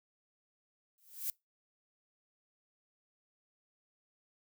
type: noise with exponential growth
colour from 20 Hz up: violet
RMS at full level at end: -33 dBFS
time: 0.98-1.3 s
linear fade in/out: 0 ms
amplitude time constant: 68 ms
effects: noise-tail reverb RT60 0.2 s tail -25 dB re dry